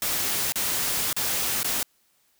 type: noise with dropouts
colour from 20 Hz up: white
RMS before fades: -26 dBFS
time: 0.02-1.83 s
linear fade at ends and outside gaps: 1 ms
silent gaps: 0.522-0.557 / 1.129-1.165 / 1.631-1.645 s
effects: white hiss -66 dBFS RMS until 2.39 s